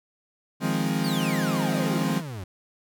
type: chord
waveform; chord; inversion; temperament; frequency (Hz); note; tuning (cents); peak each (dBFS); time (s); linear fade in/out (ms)
40% pulse; F minor seventh; third; equal; 155.56 / 174.61 / 207.7 / 261.6; Eb3 / F3 / Ab3 / C4; 0 / 0 / 0 / 0; -28; 0.6-2.22; 50
type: exponential sweep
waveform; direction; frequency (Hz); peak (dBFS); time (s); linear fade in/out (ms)
40% pulse; down; 4841 to 86.9; -32; 1.04-2.44; 5
effects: none

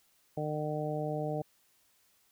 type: harmonic tone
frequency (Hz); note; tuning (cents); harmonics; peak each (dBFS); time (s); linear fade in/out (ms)
151.6; D#3; -45; 1 / 2 / 3 / 4 / 5; -36 / -40 / -38 / -37 / -40; 0.37-1.42; 5
effects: white hiss -69 dBFS RMS until 2.31 s

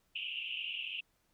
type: band-pass noise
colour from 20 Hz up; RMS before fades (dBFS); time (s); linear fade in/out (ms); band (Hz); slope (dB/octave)
white; -40; 0.15-1.01; 10; 2600 to 3000; 96
effects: pink hiss -75 dBFS RMS until 1.33 s

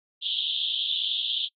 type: band-pass noise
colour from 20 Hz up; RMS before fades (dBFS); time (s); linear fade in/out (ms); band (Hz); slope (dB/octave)
pink; -28; 0.21-1.49; 50; 3100 to 3700; 96
effects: noise-tail reverb RT60 0.1 s tail -26 dB re dry + AAC 32 kbps

